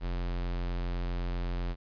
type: tone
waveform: square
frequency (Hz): 43.92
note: F1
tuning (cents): +11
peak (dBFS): -31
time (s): 0-1.76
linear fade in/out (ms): 50
effects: resampled to 11025 Hz + 12-bit